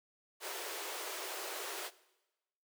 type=high-pass noise; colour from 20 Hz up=pink; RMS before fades=-42 dBFS; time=0.4-1.91 s; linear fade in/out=50 ms; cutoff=340 Hz; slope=96 dB/octave; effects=noise-tail reverb RT60 1.0 s tail -19 dB re dry